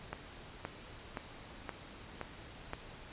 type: click train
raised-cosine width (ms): 0.5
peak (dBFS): -23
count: 6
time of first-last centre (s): 0.13-2.734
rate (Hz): 1.92
effects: pink hiss -51 dBFS RMS until 3.12 s + resampled to 8000 Hz